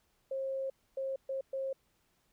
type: tone bursts at uneven times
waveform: sine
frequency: 536 Hz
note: C5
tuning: 42 cents sharp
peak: -33 dBFS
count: 4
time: 0.31-0.7 / 0.97-1.16 / 1.29-1.41 / 1.53-1.73 s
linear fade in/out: 5 ms
effects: pink hiss -74 dBFS RMS until 2.32 s